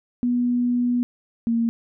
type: tone pair in turn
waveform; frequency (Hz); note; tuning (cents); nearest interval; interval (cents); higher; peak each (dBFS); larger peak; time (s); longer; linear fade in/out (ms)
sine; 244 / 231.2; B3 / A#3; -21 / -14; minor second; 93; first; -18; neither; 0.23-1.03 / 1.47-1.69; first; 0
effects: none